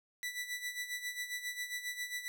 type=tone with tremolo; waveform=sawtooth; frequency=1972 Hz; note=B6; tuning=3 cents flat; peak=-32 dBFS; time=0.23-2.28 s; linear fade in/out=0 ms; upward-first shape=sine; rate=7.4 Hz; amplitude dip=70%; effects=none